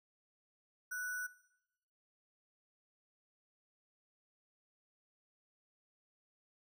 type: tone with sample-and-hold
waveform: sine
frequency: 1480 Hz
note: F#6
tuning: in tune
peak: -38 dBFS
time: 0.91-1.27 s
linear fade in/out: 10 ms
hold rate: 7350 Hz
effects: noise-tail reverb RT60 0.9 s tail -19 dB re dry